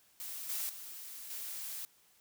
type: noise with level steps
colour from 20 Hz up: blue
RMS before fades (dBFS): -43 / -37 / -47 / -42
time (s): 0.2-1.85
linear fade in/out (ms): 0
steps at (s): 0.49 / 0.69 / 1.3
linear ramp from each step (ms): 5
effects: white hiss -67 dBFS RMS until 2.2 s